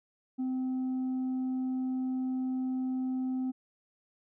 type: tone with tanh clipping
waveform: triangle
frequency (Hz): 258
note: C4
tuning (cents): -24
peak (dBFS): -30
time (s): 0.38-3.52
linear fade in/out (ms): 20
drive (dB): 7
effects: none